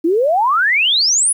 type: exponential sweep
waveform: sine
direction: up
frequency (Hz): 311.1 to 10548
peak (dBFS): -11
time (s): 0.04-1.33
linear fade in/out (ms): 10
effects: 8-bit